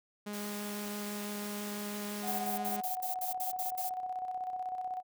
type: tone with vibrato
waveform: sawtooth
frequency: 206.5 Hz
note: G#3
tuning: 10 cents flat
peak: -34 dBFS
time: 0.26-2.81 s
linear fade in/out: 10 ms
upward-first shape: triangle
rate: 6 Hz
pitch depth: 8 cents each way
type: high-pass noise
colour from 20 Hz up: white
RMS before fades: -45 dBFS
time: 0.33-2.47 s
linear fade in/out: 5 ms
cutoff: 140 Hz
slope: 24 dB/octave
type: tone with tremolo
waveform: sine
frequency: 739 Hz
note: F#5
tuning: 2 cents flat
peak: -33 dBFS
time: 2.22-5.03 s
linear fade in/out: 50 ms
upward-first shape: square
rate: 16 Hz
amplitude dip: 45%
type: noise bursts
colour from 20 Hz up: violet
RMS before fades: -38 dBFS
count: 9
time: 2.27-3.894 s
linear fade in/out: 5 ms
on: 120 ms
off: 68 ms
effects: none